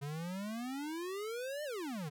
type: exponential two-way sweep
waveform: square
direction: up then down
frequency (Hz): 138.59 to 613 to 138.59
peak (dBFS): -39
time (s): 0.01-2.1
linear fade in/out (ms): 20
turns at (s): 1.64
effects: none